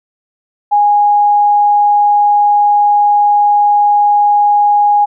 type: tone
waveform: sine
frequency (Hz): 825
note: G#5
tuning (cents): -12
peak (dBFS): -6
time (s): 0.71-5.06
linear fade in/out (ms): 20
effects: none